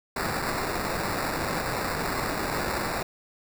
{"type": "noise with sample-and-hold", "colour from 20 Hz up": "violet", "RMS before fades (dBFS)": -29, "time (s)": [0.16, 3.03], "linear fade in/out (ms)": 5, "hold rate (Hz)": 3150, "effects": []}